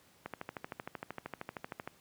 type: click train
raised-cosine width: 0.5 ms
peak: -24 dBFS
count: 22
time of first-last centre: 0.26-1.875 s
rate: 13 Hz
effects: pink hiss -64 dBFS RMS until 2 s + high-pass 100 Hz 12 dB/octave